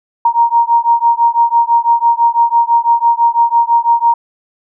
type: beating tone pair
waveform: sine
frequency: 932.3 / 938.3 Hz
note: A#5 / A#5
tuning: 0 / +11 cents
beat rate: 6 Hz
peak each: -11 dBFS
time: 0.25-4.14 s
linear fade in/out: 5 ms
effects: none

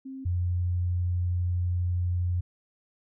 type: tone pair in turn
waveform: sine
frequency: 266 / 88.77 Hz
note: C4 / F2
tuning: +29 / +29 cents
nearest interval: octave + perfect fifth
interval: 1900 cents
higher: first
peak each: -36 / -24 dBFS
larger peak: second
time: 0.05-0.25 / 0.25-2.41 s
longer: second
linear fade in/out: 10 ms
effects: none

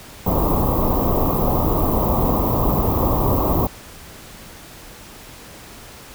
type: band-stop noise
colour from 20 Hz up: pink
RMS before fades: -18 dBFS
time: 0.26-3.67 s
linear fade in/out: 5 ms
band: 1200 to 14000 Hz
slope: 96 dB/octave
effects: pink hiss -40 dBFS RMS until 6.14 s

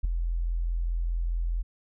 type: tone with ADSR envelope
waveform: sine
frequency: 42.4 Hz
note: E1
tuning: 50 cents sharp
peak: -18 dBFS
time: 0.03-1.63 s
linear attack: 17 ms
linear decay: 5 ms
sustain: -7 dB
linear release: 21 ms
effects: none

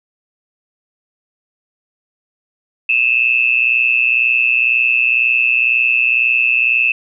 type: tone with amplitude modulation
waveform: sine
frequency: 2612 Hz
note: E7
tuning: 17 cents flat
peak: -7 dBFS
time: 2.89-6.92 s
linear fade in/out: 5 ms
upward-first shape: sine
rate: 122 Hz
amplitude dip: 85%
effects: none

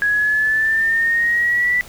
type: exponential sweep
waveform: sine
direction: up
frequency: 1661.2 to 1975.5 Hz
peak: -14 dBFS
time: 0.02-1.81 s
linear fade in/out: 0 ms
effects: pink hiss -40 dBFS RMS until 1.88 s

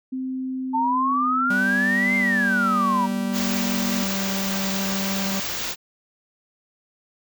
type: tone with pitch glide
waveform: sine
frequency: 259.9 to 239.7 Hz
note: C4 to A#3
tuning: -11 to +48 cents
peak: -25 dBFS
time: 0.12-4.04 s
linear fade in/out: 10 ms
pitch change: -141 cents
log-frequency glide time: 1.06-2.5 s
type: exponential two-way sweep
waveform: sine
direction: up then down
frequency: 880 to 2116 to 940 Hz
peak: -19 dBFS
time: 0.73-3.07 s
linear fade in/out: 20 ms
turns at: 2.16 s
type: tone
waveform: 45% pulse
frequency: 194.7 Hz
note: G3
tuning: 12 cents flat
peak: -25 dBFS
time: 1.5-5.4 s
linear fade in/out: 5 ms
type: band-stop noise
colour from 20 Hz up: white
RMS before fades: -28 dBFS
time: 3.32-5.76 s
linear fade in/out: 50 ms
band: 7400 to 15000 Hz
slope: 96 dB/octave
effects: none

